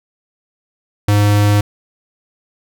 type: tone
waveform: square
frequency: 103.2 Hz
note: G#2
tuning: 10 cents flat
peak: -10 dBFS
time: 1.08-1.61 s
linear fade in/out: 5 ms
effects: none